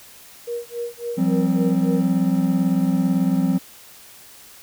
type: tone with tremolo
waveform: sine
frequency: 474.4 Hz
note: A#4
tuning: 30 cents sharp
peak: -23 dBFS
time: 0.47-2.01 s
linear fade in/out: 10 ms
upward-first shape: sine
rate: 3.6 Hz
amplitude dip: 100%
type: chord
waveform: triangle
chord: F suspended second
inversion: none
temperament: equal with one note detuned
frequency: 174.61 / 192.63 / 261.6 Hz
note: F3 / G3 / C4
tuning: 0 / -30 / 0 cents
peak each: -19 dBFS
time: 1.17-3.59 s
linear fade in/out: 20 ms
effects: white hiss -45 dBFS RMS until 4.62 s